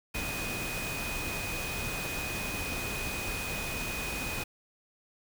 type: tone in noise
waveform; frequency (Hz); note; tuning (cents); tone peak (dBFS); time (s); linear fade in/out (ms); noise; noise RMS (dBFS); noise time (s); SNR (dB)
sine; 2494; D#7; +3; -37; 0.14-4.44; 10; pink; -36; 0.14-4.44; -4
effects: none